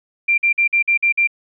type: tone bursts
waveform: sine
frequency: 2371 Hz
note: D7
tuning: 16 cents sharp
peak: -12 dBFS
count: 7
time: 0.28-1.274 s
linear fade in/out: 10 ms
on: 100 ms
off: 49 ms
effects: none